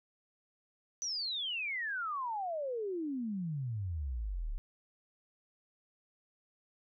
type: exponential sweep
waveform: sine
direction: down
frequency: 6050 to 32.56 Hz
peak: -34 dBFS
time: 1.02-4.58 s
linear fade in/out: 0 ms
effects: none